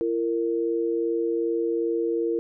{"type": "tone pair together", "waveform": "sine", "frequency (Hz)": [338.5, 461.1], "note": ["E4", "A#4"], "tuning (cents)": [46, -19], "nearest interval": "perfect fourth", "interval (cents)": 535, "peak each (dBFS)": -25, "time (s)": [0.01, 2.39], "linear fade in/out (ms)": 0, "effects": []}